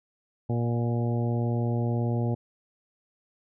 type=harmonic tone with a mistuned harmonic; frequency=118.3 Hz; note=A#2; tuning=26 cents sharp; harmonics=1 / 2 / 3 / 4 / 5 / 6 / 7; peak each=-25 / -31 / -35 / -37 / -39 / -41 / -42 dBFS; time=0.49-2.35 s; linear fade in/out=10 ms; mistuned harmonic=6; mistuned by=+21 cents; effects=none